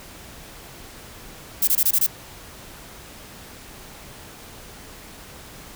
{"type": "noise bursts", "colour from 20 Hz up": "violet", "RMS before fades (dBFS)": -18, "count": 6, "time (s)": [1.62, 2.065], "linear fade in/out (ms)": 5, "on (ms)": 55, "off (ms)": 23, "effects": ["pink hiss -42 dBFS RMS until 5.75 s"]}